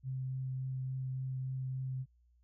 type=tone with vibrato; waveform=sine; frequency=130.7 Hz; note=C3; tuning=1 cent flat; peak=-35 dBFS; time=0.03-2.06 s; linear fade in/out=50 ms; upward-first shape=triangle; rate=3.5 Hz; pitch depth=10 cents each way; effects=added 60 Hz sine -65 dBFS peak until 2.43 s